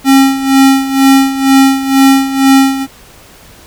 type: tone with tremolo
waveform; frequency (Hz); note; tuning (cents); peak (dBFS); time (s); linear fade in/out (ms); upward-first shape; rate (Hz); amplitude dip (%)
square; 269.9; C#4; -46; -3; 0.04-2.87; 50; sine; 2.1; 75
effects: pink hiss -38 dBFS RMS until 3.66 s